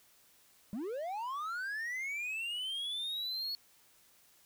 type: linear sweep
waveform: triangle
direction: up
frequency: 188.3 to 4400 Hz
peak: -34 dBFS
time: 0.73-3.55 s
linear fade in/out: 0 ms
effects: white hiss -65 dBFS RMS until 4.45 s